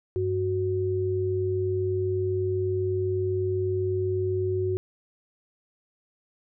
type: tone pair together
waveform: sine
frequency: 98 / 370 Hz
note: G2 / F#4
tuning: 0 / 0 cents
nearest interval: octave + major seventh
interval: 2300 cents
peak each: -28 / -25 dBFS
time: 0.16-4.77 s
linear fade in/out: 0 ms
effects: none